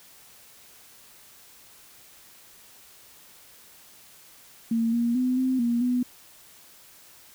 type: tone with pitch steps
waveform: sine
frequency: 228.6 / 235.7 / 253.2 / 258.9 / 236.7 / 247.8 Hz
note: A#3 / A#3 / B3 / C4 / A#3 / B3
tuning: -34 / +19 / +43 / -18 / +27 / +6 cents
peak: -21 dBFS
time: 4.71-6.03 s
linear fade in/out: 5 ms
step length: 220 ms
effects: white hiss -52 dBFS RMS until 7.34 s